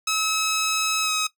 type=tone with pitch glide; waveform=10% pulse; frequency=1289 to 1270.5 Hz; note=E6 to D#6; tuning=-39 to +36 cents; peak=-13 dBFS; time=0.07-1.27 s; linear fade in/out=5 ms; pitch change=-25 cents; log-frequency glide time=1.02-1.1 s; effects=noise-tail reverb RT60 0.1 s tail -17 dB re dry